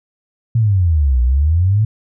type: exponential two-way sweep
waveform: sine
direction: down then up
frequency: 119.4 to 59.5 to 112.5 Hz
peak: -10 dBFS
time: 0.55-1.85 s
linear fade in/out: 5 ms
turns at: 1.22 s
effects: none